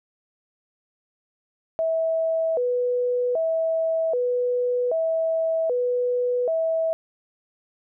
sine tone with vibrato, 566 Hz, C#5, 36 cents sharp, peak -20 dBFS, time 1.79-6.93 s, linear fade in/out 0 ms, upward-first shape square, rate 0.64 Hz, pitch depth 240 cents each way, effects none

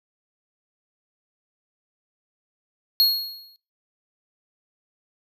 square tone with exponential decay, 4305 Hz, C8, 49 cents sharp, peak -13 dBFS, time 3-3.56 s, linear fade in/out 0 ms, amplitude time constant 120 ms, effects noise-tail reverb RT60 0.3 s tail -21 dB re dry

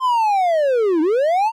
triangle linear two-way sweep, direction down then up, 1053 to 300.2 to 930 Hz, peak -12 dBFS, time 0-1.52 s, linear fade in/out 50 ms, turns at 1.01 s, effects none

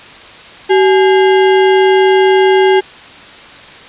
sine tone with sample-and-hold, 381 Hz, G4, 49 cents flat, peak -5 dBFS, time 0.69-2.81 s, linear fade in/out 20 ms, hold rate 1225 Hz, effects white hiss -34 dBFS RMS until 3.88 s + resampled to 8000 Hz

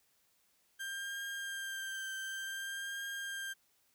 35% pulse tone with vibrato, 1586 Hz, G6, 20 cents sharp, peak -37 dBFS, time 0.79-3.54 s, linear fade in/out 20 ms, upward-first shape triangle, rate 0.55 Hz, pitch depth 28 cents each way, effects white hiss -73 dBFS RMS until 3.94 s

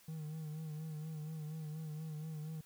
triangle tone with vibrato, 155.56 Hz, D#3, in tune, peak -39 dBFS, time 0.08-2.61 s, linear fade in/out 5 ms, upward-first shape sine, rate 4.2 Hz, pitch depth 50 cents each way, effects white hiss -64 dBFS RMS until 2.65 s

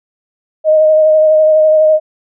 sine tone with vibrato, 622.3 Hz, D#5, in tune, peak -5 dBFS, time 0.64-2 s, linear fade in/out 50 ms, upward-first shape sine, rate 12 Hz, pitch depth 18 cents each way, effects none

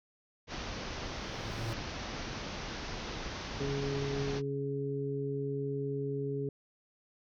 pink low-pass noise, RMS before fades -40 dBFS, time 0.47-4.42 s, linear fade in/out 50 ms, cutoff 6200 Hz, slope 96 dB/octave
square tone with exponential growth, 113.2 Hz, A2, 50 cents sharp, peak -34 dBFS, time 0.81-1.73 s, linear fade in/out 0 ms, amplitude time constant 200 ms
harmonic tone, 139.3 Hz, C#3, 9 cents sharp, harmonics 1 / 2 / 3, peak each -36 / -40 / -35 dBFS, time 3.6-6.49 s, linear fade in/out 2 ms
effects none

